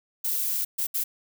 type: noise bursts at uneven times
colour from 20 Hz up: violet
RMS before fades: -27 dBFS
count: 3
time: 0.24-0.65 / 0.78-0.87 / 0.94-1.04 s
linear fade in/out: 10 ms
effects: none